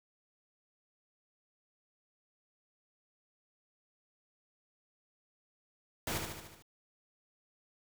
pink noise with echo, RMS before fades -36 dBFS, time 6.07-6.18 s, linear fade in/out 2 ms, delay 74 ms, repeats 6, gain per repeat -4 dB, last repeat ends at 6.624 s, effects none

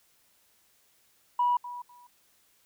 sine tone with echo, 975 Hz, B5, 23 cents flat, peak -21 dBFS, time 1.39-1.57 s, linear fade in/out 5 ms, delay 250 ms, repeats 2, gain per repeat -15 dB, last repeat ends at 2.07 s, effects tanh soft clip ceiling -17 dBFS + white hiss -66 dBFS RMS until 2.65 s

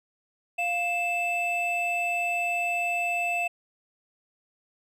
triangle tone pair together, 699.5 / 2637 Hz, F5 / E7, +3 / 0 cents, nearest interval octave + major seventh, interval 2297 cents, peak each -27 / -25 dBFS, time 0.58-3.48 s, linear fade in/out 10 ms, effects none

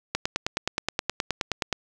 click train, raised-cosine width 0.2 ms, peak -7 dBFS, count 16, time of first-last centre 0.15-1.727 s, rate 9.51 Hz, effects none

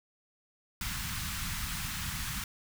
pink band-stop noise, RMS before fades -36 dBFS, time 0.81-2.44 s, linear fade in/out 2 ms, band 200 to 1100 Hz, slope 24 dB/octave, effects none

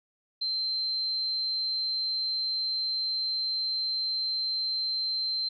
sine tone, 4118 Hz, C8, 28 cents flat, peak -27 dBFS, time 0.41-5.49 s, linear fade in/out 10 ms, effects none

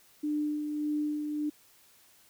sine tone with tremolo, 298.9 Hz, D4, 31 cents sharp, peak -27 dBFS, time 0.23-1.5 s, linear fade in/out 10 ms, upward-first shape sine, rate 1.7 Hz, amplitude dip 40%, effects white hiss -61 dBFS RMS until 2.29 s

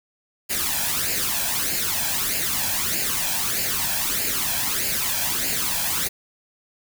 white noise with flanger, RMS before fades -24 dBFS, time 0.49-6.09 s, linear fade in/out 20 ms, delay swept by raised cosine 0.42 to 1.24 ms, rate 1.6 Hz, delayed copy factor +0.65, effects none

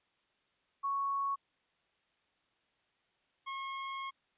sine / sawtooth tone pair in turn, 1108.7 / 1083.4 Hz, C#6 / C#6, 0 / -40 cents, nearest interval unison, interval 40 cents, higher first, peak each -31 / -34 dBFS, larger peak first, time 0.83-1.36 / 3.46-4.11 s, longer second, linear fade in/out 20 ms, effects white hiss -75 dBFS RMS until 4.37 s + resampled to 8000 Hz

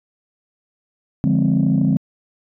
sine chord, D half-diminished seventh, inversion none, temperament equal, 146.83 / 174.61 / 207.7 / 261.6 Hz, D3 / F3 / Ab3 / C4, 0 / 0 / 0 / 0 cents, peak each -18 dBFS, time 1.24-1.97 s, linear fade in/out 0 ms, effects tanh soft clip ceiling -8 dBFS

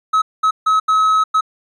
triangle tone bursts at uneven times, 1283 Hz, E6, 47 cents flat, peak -9 dBFS, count 5, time 0.13-0.22 / 0.43-0.51 / 0.66-0.8 / 0.88-1.24 / 1.34-1.41 s, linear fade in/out 10 ms, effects resampled to 24000 Hz

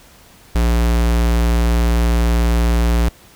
square tone, 58.27 Hz, A#1, in tune, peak -13 dBFS, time 0.55-3.09 s, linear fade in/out 5 ms, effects pink hiss -46 dBFS RMS until 3.35 s

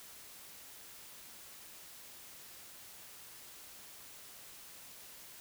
silence, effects white hiss -53 dBFS RMS until 5.4 s

